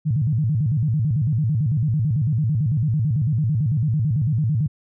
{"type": "tone with vibrato", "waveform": "sine", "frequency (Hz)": 131.2, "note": "C3", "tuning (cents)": 5, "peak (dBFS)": -17, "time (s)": [0.05, 4.68], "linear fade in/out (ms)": 20, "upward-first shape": "square", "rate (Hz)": 9, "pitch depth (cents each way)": 280, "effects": []}